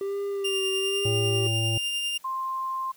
triangle tone with vibrato, 392 Hz, G4, in tune, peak -25 dBFS, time 0.01-1.47 s, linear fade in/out 2 ms, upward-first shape sine, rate 1.1 Hz, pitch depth 40 cents each way
40% pulse tone with tremolo, 2800 Hz, F7, 4 cents sharp, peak -24 dBFS, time 0.44-2.18 s, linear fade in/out 10 ms, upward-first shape triangle, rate 10 Hz, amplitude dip 30%
harmonic tone, 113.1 Hz, A2, 48 cents sharp, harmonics 1 / 3 / 5 / 7, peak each -25 / -35 / -39 / -42 dBFS, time 1.05-1.78 s, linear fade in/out 5 ms
sine tone, 1052 Hz, C6, 9 cents sharp, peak -27 dBFS, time 2.24-2.92 s, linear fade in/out 10 ms
effects white hiss -57 dBFS RMS until 2.96 s

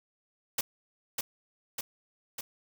white noise with echo, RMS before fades -29 dBFS, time 0.58-0.61 s, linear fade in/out 5 ms, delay 600 ms, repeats 3, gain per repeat -3 dB, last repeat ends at 2.41 s, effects none

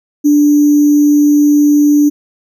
sine tone with sample-and-hold, 293.7 Hz, D4, in tune, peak -5 dBFS, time 0.24-2.1 s, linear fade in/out 20 ms, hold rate 6300 Hz, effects none

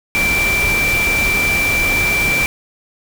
sine tone in noise, 2345 Hz, D7, 3 cents flat, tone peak -14 dBFS, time 0.15-2.46 s, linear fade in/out 0 ms, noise pink, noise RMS -21 dBFS, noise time 0.15-2.46 s, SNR +4 dB, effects none

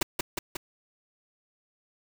pink noise with echo, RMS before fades -25 dBFS, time 0.01-0.03 s, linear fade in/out 5 ms, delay 180 ms, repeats 3, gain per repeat -3 dB, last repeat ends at 0.57 s, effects none

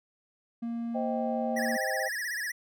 triangle tone, 233.1 Hz, A#3, in tune, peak -29 dBFS, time 0.62-1.77 s, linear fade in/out 10 ms
sine chord, C minor, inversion none, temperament just, 523.3 / 627.9 / 784.9 Hz, C5 / Eb5 / G5, 0 / +16 / +2 cents, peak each -34 dBFS, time 0.94-2.09 s, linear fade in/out 20 ms
square tone with vibrato, 1804 Hz, A6, 43 cents sharp, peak -32 dBFS, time 1.56-2.52 s, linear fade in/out 10 ms, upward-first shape sine, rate 16 Hz, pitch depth 150 cents each way
effects none

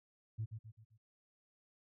sine tone with echo, 110.1 Hz, A2, 2 cents sharp, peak -35 dBFS, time 0.38-0.46 s, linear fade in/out 20 ms, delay 130 ms, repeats 4, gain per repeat -7 dB, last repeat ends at 0.98 s, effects tanh soft clip ceiling -32 dBFS

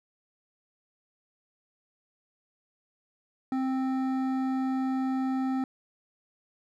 sine tone with hard clipping, 262.5 Hz, C4, 6 cents sharp, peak -28 dBFS, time 3.52-5.64 s, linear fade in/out 2 ms, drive 11 dB, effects none

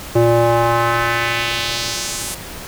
square tone with band-pass filter sweep, 117.2 Hz, A#2, 10 cents sharp, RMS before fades -17 dBFS, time 0.15-2.35 s, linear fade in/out 10 ms, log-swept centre 430 to 10000 Hz, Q 1.5, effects pink hiss -32 dBFS RMS until 2.67 s

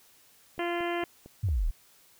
click train, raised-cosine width 2 ms, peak -33 dBFS, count 5, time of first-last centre 0.58-1.487 s, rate 4.41 Hz
harmonic tone, 345.6 Hz, F4, 18 cents flat, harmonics 1 / 2 / 3 / 4 / 5 / 6 / 7 / 8 / 9, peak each -31 / -34 / -39 / -43 / -40 / -40 / -45 / -44 / -45 dBFS, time 0.59-1.04 s, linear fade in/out 2 ms
sine exponential sweep, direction down, 113.3 to 30.87 Hz, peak -24 dBFS, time 1.43-1.71 s, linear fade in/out 10 ms
effects white hiss -60 dBFS RMS until 2.19 s

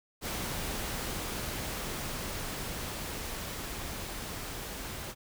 pink noise with level ramp, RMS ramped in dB -35 to -40 dBFS, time 0.21-5.15 s, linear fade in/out 50 ms, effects none

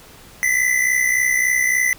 square tone pair together, 1975.5 / 2039 Hz, B6 / C7, 0 / -45 cents, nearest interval minor second, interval 55 cents, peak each -19 dBFS, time 0.43-1.93 s, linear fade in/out 0 ms, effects pink hiss -44 dBFS RMS until 1.98 s

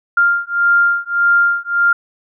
sine beating tone pair, 1396.9 / 1398.6 Hz, F6 / F6, 0 / +2 cents, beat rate 1.7 Hz, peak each -14 dBFS, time 0.17-1.93 s, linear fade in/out 5 ms, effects none

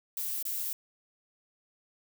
violet noise with dropouts, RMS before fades -34 dBFS, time 0.17-0.73 s, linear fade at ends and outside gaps 2 ms, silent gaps 0.427-0.452 s, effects none

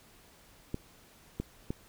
clicks, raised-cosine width 3 ms, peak -20 dBFS, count 3, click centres 0.744 / 1.4 / 1.705 s, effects pink hiss -59 dBFS RMS until 1.88 s

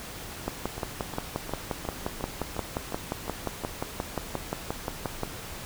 two click trains, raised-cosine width 1 ms, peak -21 / -14 dBFS, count 9 / 28, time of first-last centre 0.78-3.637 / 0.48-5.234 s, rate 2.8 / 5.68 Hz, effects pink hiss -40 dBFS RMS until 5.65 s

